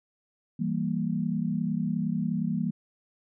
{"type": "chord", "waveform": "sine", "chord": "E diminished", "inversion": "none", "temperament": "equal", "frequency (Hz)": [164.81, 196, 233.1], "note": ["E3", "G3", "Bb3"], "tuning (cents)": [0, 0, 0], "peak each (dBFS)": -30, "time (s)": [0.59, 2.71], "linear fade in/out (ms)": 10, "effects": []}